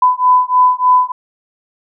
sine beating tone pair, 1001 / 1004.3 Hz, B5 / B5, +23 / +29 cents, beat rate 3.3 Hz, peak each -11 dBFS, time 0.02-1.12 s, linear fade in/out 5 ms, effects none

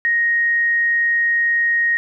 sine tone, 1871 Hz, A#6, 6 cents sharp, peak -14 dBFS, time 0.05-1.97 s, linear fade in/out 0 ms, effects none

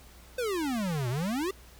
square exponential two-way sweep, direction down then up, 521 to 116.54 to 403.9 Hz, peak -29 dBFS, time 0.38-1.51 s, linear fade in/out 5 ms, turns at 1.09 s, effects added 60 Hz sine -52 dBFS peak until 1.79 s + pink hiss -55 dBFS RMS until 1.79 s

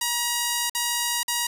5% pulse tone with dropouts, 954 Hz, A#5, 40 cents sharp, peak -11 dBFS, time 0.01-1.47 s, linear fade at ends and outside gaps 5 ms, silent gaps 0.698-0.748 / 1.232-1.28 s, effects 8-bit

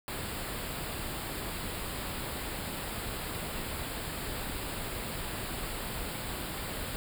pink band-stop noise, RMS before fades -37 dBFS, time 0.08-6.96 s, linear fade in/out 0 ms, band 5000 to 7300 Hz, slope 96 dB/octave, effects none

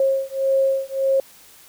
sine beating tone pair, 538 / 539.7 Hz, C5 / C#5, +48 / -46 cents, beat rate 1.7 Hz, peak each -20 dBFS, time 0-1.2 s, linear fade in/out 2 ms, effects white hiss -48 dBFS RMS until 1.68 s

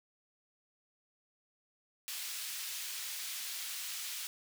pink high-pass noise, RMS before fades -41 dBFS, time 2.08-4.27 s, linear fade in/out 0 ms, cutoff 2800 Hz, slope 12 dB/octave, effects none

